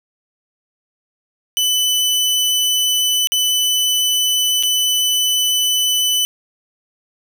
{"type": "tone with dropouts", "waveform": "sawtooth", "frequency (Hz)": 2998, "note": "F#7", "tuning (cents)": 22, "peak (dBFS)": -11, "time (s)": [1.57, 6.25], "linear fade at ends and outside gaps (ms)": 0, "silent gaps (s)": [[3.272, 3.32], [4.627, 4.634]], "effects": []}